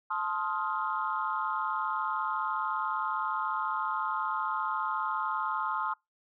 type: chord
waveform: sine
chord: F dominant seventh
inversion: first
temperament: just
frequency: 873.1 / 1047.7 / 1257.2 / 1396.9 Hz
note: A5 / C6 / Eb6 / F6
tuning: -14 / +2 / +18 / 0 cents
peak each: -35 / -33 / -33 / -37 dBFS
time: 0.1-5.94 s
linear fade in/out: 10 ms
effects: noise-tail reverb RT60 0.2 s tail -26 dB re dry + tanh soft clip ceiling -18 dBFS